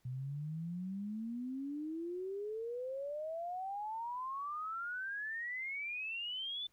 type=exponential sweep; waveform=sine; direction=up; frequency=123.47 to 3541 Hz; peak=-38 dBFS; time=0.05-6.67 s; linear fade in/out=5 ms; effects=pink hiss -75 dBFS RMS until 6.72 s